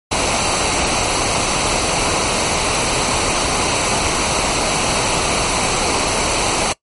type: noise with comb filter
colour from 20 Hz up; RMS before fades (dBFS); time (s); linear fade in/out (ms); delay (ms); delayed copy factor
pink; -17; 0.11-6.73; 10; 0.58; -0.55
effects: noise-tail reverb RT60 0.1 s tail -21 dB re dry + MP3 48 kbps